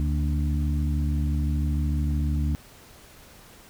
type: harmonic tone with a mistuned harmonic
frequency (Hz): 73.42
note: D2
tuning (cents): 0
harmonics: 1 / 2 / 3 / 4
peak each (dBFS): -23 / -29 / -33 / -35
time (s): 0-2.55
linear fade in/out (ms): 0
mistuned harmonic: 3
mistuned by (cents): +57
effects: pink hiss -50 dBFS RMS until 3.69 s